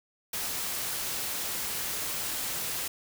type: noise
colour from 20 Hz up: white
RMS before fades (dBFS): -33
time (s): 0.33-2.88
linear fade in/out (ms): 5
effects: none